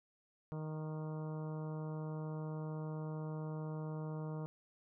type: harmonic tone with a mistuned harmonic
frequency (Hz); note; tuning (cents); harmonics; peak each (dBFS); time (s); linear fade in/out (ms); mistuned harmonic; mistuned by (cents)
155.56; D#3; 0; 1 / 2 / 3 / 4 / 5 / 6 / 7 / 8 / 9; -40 / -50 / -49 / -53 / -59 / -56 / -59 / -61 / -65; 0.52-4.46; 0; 8; -34
effects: none